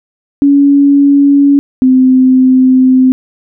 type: tone pair in turn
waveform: sine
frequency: 282 / 258.2 Hz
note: C#4 / C4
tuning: +30 / -23 cents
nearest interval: major second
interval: 153 cents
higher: first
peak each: -3 dBFS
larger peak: neither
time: 0.42-1.59 / 1.82-3.12 s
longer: second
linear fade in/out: 0 ms
effects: none